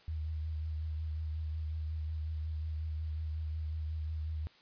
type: tone with vibrato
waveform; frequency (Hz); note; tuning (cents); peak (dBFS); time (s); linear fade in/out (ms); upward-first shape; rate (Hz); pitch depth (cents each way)
sine; 78.2; D#2; +9; -34; 0.08-4.47; 0; triangle; 5.5; 37
effects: white hiss -62 dBFS RMS until 4.61 s + resampled to 11025 Hz